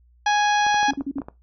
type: harmonic tone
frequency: 830.6 Hz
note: G#5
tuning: in tune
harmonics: 1 / 2 / 3 / 4 / 5 / 6 / 7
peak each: -18 / -23 / -31 / -30 / -34 / -38 / -33 dBFS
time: 0.26-0.91 s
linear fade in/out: 5 ms
type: clicks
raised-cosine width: 1 ms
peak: -21 dBFS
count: 8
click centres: 0.666 / 0.744 / 0.83 / 0.935 / 1.009 / 1.184 / 1.218 / 1.285 s
type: tone bursts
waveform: sine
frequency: 277.2 Hz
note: C#4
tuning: in tune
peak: -23 dBFS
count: 4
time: 0.88-1.206 s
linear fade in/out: 5 ms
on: 50 ms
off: 42 ms
effects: noise-tail reverb RT60 0.2 s tail -18 dB re dry + added 60 Hz sine -53 dBFS peak until 1.42 s